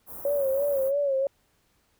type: band-stop noise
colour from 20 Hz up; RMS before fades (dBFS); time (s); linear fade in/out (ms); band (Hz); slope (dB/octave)
white; -40; 0.06-0.92; 50; 1100 to 12000; 24
type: tone with vibrato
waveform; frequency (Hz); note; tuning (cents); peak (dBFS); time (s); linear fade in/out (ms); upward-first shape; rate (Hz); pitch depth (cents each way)
sine; 554.4; C#5; 0; -22; 0.25-1.27; 2; sine; 3; 74
effects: pink hiss -68 dBFS RMS until 1.99 s